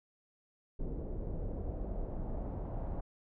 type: noise with low-pass filter sweep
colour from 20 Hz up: brown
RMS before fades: -38 dBFS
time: 0.79-3.01 s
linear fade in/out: 10 ms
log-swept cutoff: 470 to 790 Hz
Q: 1.8
effects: none